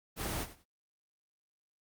pink noise with echo, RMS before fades -36 dBFS, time 0.16-0.47 s, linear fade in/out 50 ms, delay 91 ms, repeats 2, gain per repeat -14 dB, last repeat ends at 0.652 s, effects noise-tail reverb RT60 0.1 s tail -24 dB re dry + Opus 24 kbps

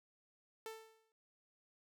sawtooth tone with exponential decay, 443.5 Hz, A4, 14 cents sharp, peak -39 dBFS, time 0.66-1.12 s, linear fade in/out 1 ms, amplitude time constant 100 ms, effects none

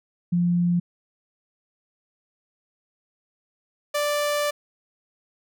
sine / sawtooth tone pair in turn, 174.61 / 587.3 Hz, F3 / D5, 0 / 0 cents, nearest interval octave + major sixth, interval 2100 cents, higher second, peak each -18 dBFS, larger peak neither, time 0.32-0.8 / 3.94-4.51 s, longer second, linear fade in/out 10 ms, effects none

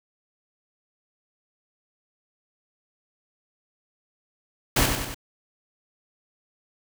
pink noise with echo, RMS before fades -20 dBFS, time 4.76-4.86 s, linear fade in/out 5 ms, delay 95 ms, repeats 3, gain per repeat -5 dB, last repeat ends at 5.145 s, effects none

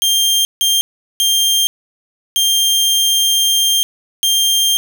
sawtooth tone bursts at uneven times, 3188 Hz, G7, 28 cents sharp, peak -8 dBFS, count 5, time 0.02-0.45 / 0.61-0.81 / 1.2-1.67 / 2.36-3.83 / 4.23-4.77 s, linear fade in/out 0 ms, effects none

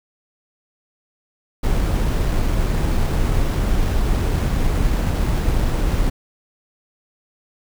brown noise with sample-and-hold, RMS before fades -18 dBFS, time 1.63-6.1 s, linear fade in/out 10 ms, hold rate 8820 Hz, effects none

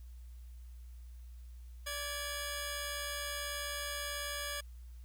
10% pulse tone pair together, 579.9 / 1661.2 Hz, D5 / G#6, -22 / 0 cents, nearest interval octave + tritone, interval 1822 cents, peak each -32 / -32 dBFS, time 1.86-4.61 s, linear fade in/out 10 ms, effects added 60 Hz sine -47 dBFS peak until 5.04 s + white hiss -70 dBFS RMS until 5.04 s

